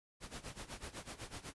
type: noise with tremolo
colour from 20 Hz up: pink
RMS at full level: -45 dBFS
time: 0.2-1.54 s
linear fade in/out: 50 ms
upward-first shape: sine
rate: 8 Hz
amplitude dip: 85%
effects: resampled to 24000 Hz